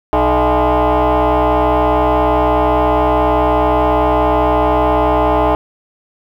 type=tone with frequency modulation; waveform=sine; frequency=123.47 Hz; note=B2; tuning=in tune; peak=-7 dBFS; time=0.13-5.55 s; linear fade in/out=0 ms; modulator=184 Hz; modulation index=5.1; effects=tanh soft clip ceiling -9 dBFS + 8-bit